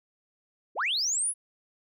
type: linear sweep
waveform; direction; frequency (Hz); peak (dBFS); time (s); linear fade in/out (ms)
sine; up; 261.6 to 10660; -24; 0.75-1.34; 50
effects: tanh soft clip ceiling -21 dBFS